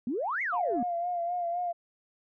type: exponential two-way sweep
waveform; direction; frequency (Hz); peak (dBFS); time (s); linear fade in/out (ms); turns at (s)
sine; up then down; 220 to 2249 to 220; -28; 0.07-0.83; 2; 0.42
type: tone with vibrato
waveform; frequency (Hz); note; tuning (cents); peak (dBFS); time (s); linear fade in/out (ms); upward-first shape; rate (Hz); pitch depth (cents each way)
sine; 698.5; F5; 0; -28; 0.52-1.73; 20; sine; 3.9; 46
effects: tanh soft clip ceiling -18 dBFS